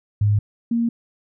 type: tone pair in turn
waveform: sine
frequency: 103.83 / 233.1 Hz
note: G#2 / A#3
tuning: 0 / 0 cents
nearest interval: octave + major second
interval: 1400 cents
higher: second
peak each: -14 / -17 dBFS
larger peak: first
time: 0.21-0.39 / 0.71-0.89 s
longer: neither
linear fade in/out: 5 ms
effects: none